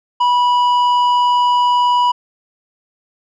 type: tone with tanh clipping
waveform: sine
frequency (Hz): 979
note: B5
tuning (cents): -15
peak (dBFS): -12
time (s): 0.2-2.12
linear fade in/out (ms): 10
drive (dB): 8
effects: none